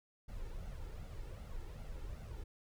brown noise with flanger, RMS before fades -45 dBFS, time 0.28-2.44 s, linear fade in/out 10 ms, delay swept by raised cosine 1.4 to 2.3 ms, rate 2.6 Hz, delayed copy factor +0.6, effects none

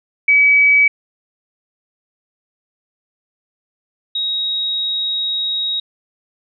sine tone pair in turn, 2281 / 3791 Hz, C#7 / A#7, +49 / +28 cents, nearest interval major sixth, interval 879 cents, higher second, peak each -8 / -17 dBFS, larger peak first, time 0.28-0.88 / 4.15-5.8 s, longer second, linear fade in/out 5 ms, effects none

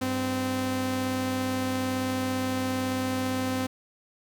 sawtooth tone pair together, 98.8 / 258.6 Hz, G2 / C4, +14 / -20 cents, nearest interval octave + perfect fourth, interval 1666 cents, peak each -30 / -23 dBFS, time 0.01-3.67 s, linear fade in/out 10 ms, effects none

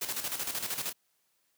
white noise with tremolo, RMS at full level -33 dBFS, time 0.01-0.93 s, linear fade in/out 10 ms, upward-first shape square, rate 13 Hz, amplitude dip 60%, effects white hiss -74 dBFS RMS until 1.57 s + high-pass 100 Hz 12 dB/octave

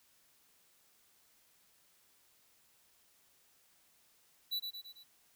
square tone with echo, 3951 Hz, B7, in tune, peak -34 dBFS, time 4.51-4.6 s, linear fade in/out 20 ms, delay 110 ms, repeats 4, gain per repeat -5 dB, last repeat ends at 5.04 s, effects white hiss -69 dBFS RMS until 5.35 s

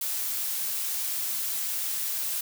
blue noise, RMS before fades -30 dBFS, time 0.01-2.41 s, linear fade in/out 5 ms, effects none

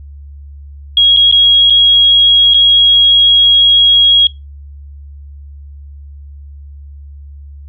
sine tone with dropouts, 3298 Hz, G#7, 13 cents flat, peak -4 dBFS, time 0.97-4.27 s, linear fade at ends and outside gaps 2 ms, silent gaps 1.165-1.17 / 1.314-1.324 / 1.7-1.704 / 2.538-2.543 s, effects noise-tail reverb RT60 0.2 s tail -21 dB re dry + added 71 Hz sine -29 dBFS peak until 7.68 s

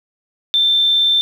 sine tone, 3561 Hz, A7, 20 cents sharp, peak -11 dBFS, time 0.54-1.21 s, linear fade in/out 0 ms, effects 7-bit

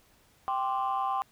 sine chord, G suspended fourth, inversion none, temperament equal, 784 / 1046.5 / 1174.7 Hz, G5 / C6 / D6, 0 / 0 / 0 cents, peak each -29 / -30 / -33 dBFS, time 0.48-1.22 s, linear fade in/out 0 ms, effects tanh soft clip ceiling -21 dBFS + pink hiss -63 dBFS RMS until 1.31 s

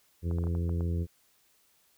harmonic tone, 85.1 Hz, F2, 44 cents flat, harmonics 1 / 2 / 3 / 4 / 5 / 6, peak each -28 / -35 / -44 / -42 / -44 / -50 dBFS, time 0.22-1.07 s, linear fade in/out 50 ms
clicks, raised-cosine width 1 ms, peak -30 dBFS, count 7, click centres 0.312 / 0.385 / 0.439 / 0.47 / 0.551 / 0.694 / 0.808 s
effects white hiss -67 dBFS RMS until 1.97 s

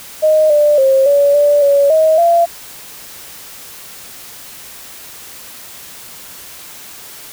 sine tone with pitch steps, 621 / 592 / 535 / 569 / 582 / 564 / 633 / 682 Hz, D#5 / D5 / C5 / C#5 / D5 / C#5 / D#5 / F5, -3 / +14 / +38 / +45 / -16 / +30 / +30 / -41 cents, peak -7 dBFS, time 0.22-2.46 s, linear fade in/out 20 ms, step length 280 ms, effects white hiss -34 dBFS RMS until 7.32 s

